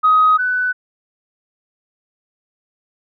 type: tone pair in turn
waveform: sine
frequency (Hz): 1258 / 1496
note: D#6 / F#6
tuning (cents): +19 / +19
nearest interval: minor third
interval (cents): 300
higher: second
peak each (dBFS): -8 / -15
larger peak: first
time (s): 0.03-0.38 / 0.38-0.73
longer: neither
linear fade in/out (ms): 20
effects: tanh soft clip ceiling -4 dBFS